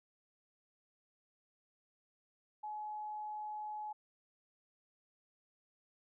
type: tone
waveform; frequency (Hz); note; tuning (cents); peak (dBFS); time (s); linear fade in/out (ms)
sine; 848; G#5; +36; -40; 2.63-3.93; 10
effects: none